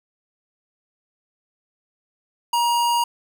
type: tone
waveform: square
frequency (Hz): 948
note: A#5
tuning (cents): +29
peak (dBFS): -18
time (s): 2.53-3.04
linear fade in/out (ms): 5
effects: none